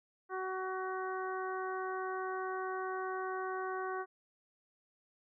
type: harmonic tone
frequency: 375.4 Hz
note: F#4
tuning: 25 cents sharp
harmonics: 1 / 2 / 3 / 4 / 5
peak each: -39 / -42 / -41 / -44 / -51 dBFS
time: 0.29-4.06 s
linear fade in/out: 50 ms
effects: none